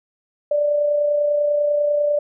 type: tone with amplitude modulation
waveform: sine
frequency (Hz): 587.3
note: D5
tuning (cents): 0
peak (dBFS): -14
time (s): 0.51-2.19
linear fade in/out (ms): 5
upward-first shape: sine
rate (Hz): 30.1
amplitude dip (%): 35
effects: none